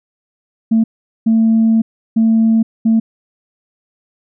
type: tone bursts at uneven times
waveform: sine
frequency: 224.2 Hz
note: A3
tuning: 33 cents sharp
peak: -7 dBFS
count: 4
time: 0.71-0.84 / 1.26-1.82 / 2.16-2.63 / 2.85-3 s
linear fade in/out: 10 ms
effects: tanh soft clip ceiling -5 dBFS